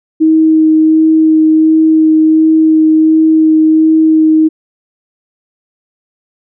sine tone with vibrato, 315.9 Hz, D#4, 26 cents sharp, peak -4 dBFS, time 0.2-4.49 s, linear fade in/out 20 ms, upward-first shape sine, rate 1.4 Hz, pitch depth 10 cents each way, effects none

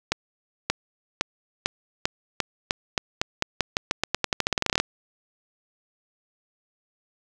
accelerating click train, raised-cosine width 0.2 ms, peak -4 dBFS, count 28, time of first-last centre 0.12-4.8 s, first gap 580 ms, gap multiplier 0.88, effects none

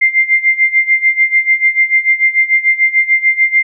sine tone with tremolo, 2097 Hz, C7, 3 cents sharp, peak -5 dBFS, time 0.01-3.63 s, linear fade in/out 10 ms, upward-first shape sine, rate 6.8 Hz, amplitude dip 85%, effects none

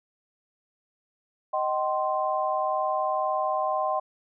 sine chord, C minor, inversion first, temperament equal with one note detuned, 622.3 / 764.3 / 1046.5 Hz, Eb5 / G5 / C6, 0 / -44 / 0 cents, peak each -28 dBFS, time 1.53-4 s, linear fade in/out 10 ms, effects none

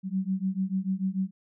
sine beating tone pair, 186.6 / 193.4 Hz, F#3 / G3, +15 / -23 cents, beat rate 6.8 Hz, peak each -29 / -29 dBFS, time 0.03-1.31 s, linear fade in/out 50 ms, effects none

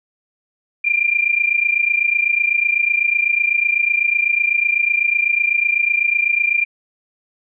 sine tone pair together, 2376 / 2404 Hz, D7 / D7, +20 / +40 cents, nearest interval unison, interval 20 cents, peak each -17 dBFS, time 0.84-6.65 s, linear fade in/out 10 ms, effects none

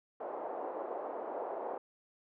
white band-pass noise, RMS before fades -40 dBFS, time 0.2-1.78 s, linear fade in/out 5 ms, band 380 to 810 Hz, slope 24 dB/octave, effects none

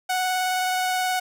sawtooth tone with vibrato, 739 Hz, F#5, 2 cents flat, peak -18 dBFS, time 0.09-1.2 s, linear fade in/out 10 ms, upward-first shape square, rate 19 Hz, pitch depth 9 cents each way, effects none

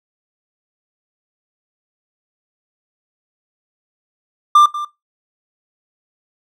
triangle tone with echo, 1189 Hz, D6, 21 cents sharp, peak -3 dBFS, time 4.55-4.66 s, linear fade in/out 5 ms, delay 190 ms, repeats 1, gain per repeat -15 dB, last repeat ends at 4.85 s, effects noise-tail reverb RT60 0.2 s tail -20 dB re dry

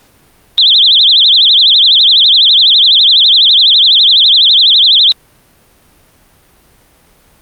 sine tone with vibrato, 3562 Hz, A7, 21 cents sharp, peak -3 dBFS, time 0.58-5.12 s, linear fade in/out 0 ms, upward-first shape triangle, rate 12 Hz, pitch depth 280 cents each way, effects pink hiss -47 dBFS RMS until 7.41 s + Opus 48 kbps

